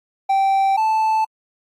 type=tone pair in turn; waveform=triangle; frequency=779 / 877.2 Hz; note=G5 / A5; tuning=-11 / -6 cents; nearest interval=major second; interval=205 cents; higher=second; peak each=-12 / -13 dBFS; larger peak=first; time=0.29-0.77 / 0.77-1.25 s; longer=neither; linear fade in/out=10 ms; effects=AAC 64 kbps